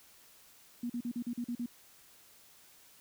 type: tone bursts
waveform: sine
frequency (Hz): 240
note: B3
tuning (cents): -49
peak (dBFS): -33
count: 8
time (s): 0.83-1.661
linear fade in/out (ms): 5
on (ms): 68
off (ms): 41
effects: white hiss -60 dBFS RMS until 3 s